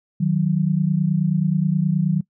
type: tone pair together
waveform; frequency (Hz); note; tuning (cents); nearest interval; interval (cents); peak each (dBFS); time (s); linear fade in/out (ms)
sine; 155.56 / 184.99; D#3 / F#3; 0 / 0; minor third; 300; -19; 0.2-2.21; 10
effects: noise-tail reverb RT60 0.1 s tail -22 dB re dry